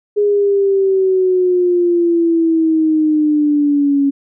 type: exponential sweep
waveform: sine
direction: down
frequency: 415.1 to 277.2 Hz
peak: -10 dBFS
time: 0.16-4.11 s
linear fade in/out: 20 ms
effects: none